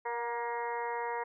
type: harmonic tone with a mistuned harmonic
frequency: 236.1 Hz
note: A#3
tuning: 22 cents sharp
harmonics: 2 / 3 / 4 / 5 / 6 / 7 / 8 / 9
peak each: -38 / -44 / -35 / -48 / -49 / -48 / -44 / -48 dBFS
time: 0.05-1.24 s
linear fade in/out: 10 ms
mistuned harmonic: 3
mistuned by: +27 cents
effects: none